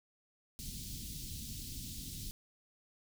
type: band-stop noise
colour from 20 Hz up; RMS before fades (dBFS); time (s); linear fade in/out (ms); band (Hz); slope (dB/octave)
pink; -44; 0.59-2.31; 0; 240 to 3600; 24
effects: none